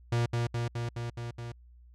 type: tone with echo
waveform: 45% pulse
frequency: 118.3 Hz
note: A#2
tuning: 26 cents sharp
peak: -25 dBFS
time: 0.12-0.26 s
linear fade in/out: 5 ms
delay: 210 ms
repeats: 6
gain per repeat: -2 dB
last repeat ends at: 1.52 s
effects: added 60 Hz sine -52 dBFS peak until 1.94 s + low-pass 7000 Hz 12 dB/octave